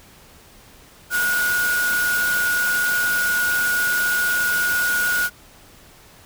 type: tone in noise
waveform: sine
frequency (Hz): 1451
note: F#6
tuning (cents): -34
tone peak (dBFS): -18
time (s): 1.1-5.3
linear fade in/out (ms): 50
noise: white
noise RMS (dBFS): -27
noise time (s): 1.1-5.3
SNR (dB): +6
effects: pink hiss -48 dBFS RMS until 6.25 s